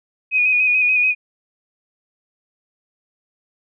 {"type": "tone with vibrato", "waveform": "sine", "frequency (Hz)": 2489, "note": "D#7", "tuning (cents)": 0, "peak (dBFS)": -13, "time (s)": [0.31, 1.15], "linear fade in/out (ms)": 50, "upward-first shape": "square", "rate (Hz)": 6.9, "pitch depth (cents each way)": 26, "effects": []}